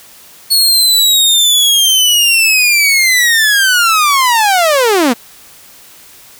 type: linear sweep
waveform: sawtooth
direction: down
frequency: 4380 to 220 Hz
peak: -4 dBFS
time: 0.5-5.14 s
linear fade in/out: 20 ms
effects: white hiss -39 dBFS RMS until 6.39 s